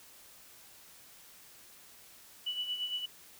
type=tone with tremolo; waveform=sine; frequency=2960 Hz; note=F#7; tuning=in tune; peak=-31 dBFS; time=2.46-3.06 s; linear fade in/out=10 ms; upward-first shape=sine; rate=8.7 Hz; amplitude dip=60%; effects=white hiss -56 dBFS RMS until 3.39 s